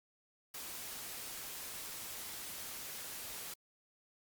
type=noise; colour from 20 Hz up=white; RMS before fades=-45 dBFS; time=0.54-3.54 s; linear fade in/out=5 ms; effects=Opus 48 kbps